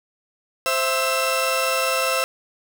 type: tone cluster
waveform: sawtooth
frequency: 524 / 665 / 1310 / 2685 Hz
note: C5 / E5 / E6 / E7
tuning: +2 / +15 / -11 / +31 cents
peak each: -20 / -23 / -21 / -22 dBFS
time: 0.66-2.24 s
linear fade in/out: 0 ms
effects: none